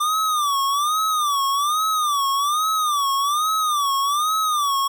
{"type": "tone with vibrato", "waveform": "square", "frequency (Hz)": 1185, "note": "D6", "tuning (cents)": 15, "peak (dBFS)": -19, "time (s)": [0, 4.88], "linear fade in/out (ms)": 10, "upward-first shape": "sine", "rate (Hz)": 1.2, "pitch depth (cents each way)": 140, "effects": []}